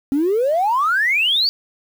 triangle exponential sweep, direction up, 265.7 to 4699 Hz, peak -11 dBFS, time 0.12-1.49 s, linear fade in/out 0 ms, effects tanh soft clip ceiling -12 dBFS + 7-bit

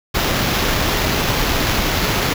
pink noise with sample-and-hold, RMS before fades -18 dBFS, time 0.14-2.34 s, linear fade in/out 10 ms, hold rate 8820 Hz, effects none

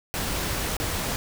pink noise with dropouts, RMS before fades -28 dBFS, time 0.14-1.16 s, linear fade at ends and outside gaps 0 ms, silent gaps 0.767-0.8 s, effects none

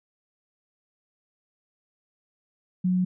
sine tone, 182.7 Hz, F#3, 22 cents flat, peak -20 dBFS, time 2.84-3.05 s, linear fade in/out 10 ms, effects none

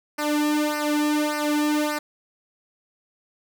sawtooth tone with flanger, 298.7 Hz, D4, 29 cents sharp, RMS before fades -23 dBFS, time 0.18-1.99 s, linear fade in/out 10 ms, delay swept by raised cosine 0.28 to 1.98 ms, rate 1.7 Hz, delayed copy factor -0.95, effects none

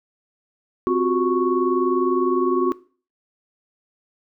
sine tone cluster, 259.7 / 360 / 379.9 / 1108 Hz, C4 / F#4 / F#4 / C#6, -13 / -47 / +46 / -1 cents, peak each -24 / -19 / -25 / -24 dBFS, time 0.87-2.72 s, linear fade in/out 0 ms, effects noise-tail reverb RT60 0.4 s tail -19 dB re dry

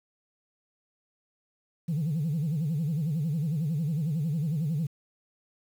sine tone with vibrato, 155.3 Hz, D#3, 3 cents flat, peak -24 dBFS, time 1.88-4.87 s, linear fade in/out 10 ms, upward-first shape sine, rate 11 Hz, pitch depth 180 cents each way, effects tanh soft clip ceiling -23 dBFS + 9-bit

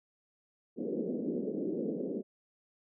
pink band-pass noise, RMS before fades -35 dBFS, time 0.76-2.23 s, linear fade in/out 50 ms, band 190 to 500 Hz, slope 48 dB/octave, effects none

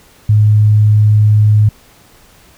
sine tone, 106 Hz, G#2, 36 cents sharp, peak -5 dBFS, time 0.29-1.69 s, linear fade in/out 5 ms, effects pink hiss -45 dBFS RMS until 2.57 s

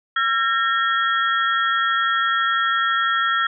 sine tone cluster, 1354 / 1628 / 1840 / 3286 Hz, E6 / G#6 / A#6 / G#7, +46 / -35 / -23 / -19 cents, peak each -19 / -28 / -23 / -27 dBFS, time 0.16-3.47 s, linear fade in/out 5 ms, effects none

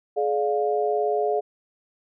sine chord, D diminished, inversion second, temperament just, 422.9 / 587.3 / 704.8 Hz, Ab4 / D5 / F5, +31 / 0 / +16 cents, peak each -23 / -28 / -25 dBFS, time 0.16-1.41 s, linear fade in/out 20 ms, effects none

